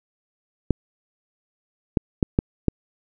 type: clicks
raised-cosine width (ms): 3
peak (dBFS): -4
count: 5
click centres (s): 0.707 / 1.972 / 2.228 / 2.389 / 2.683
effects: none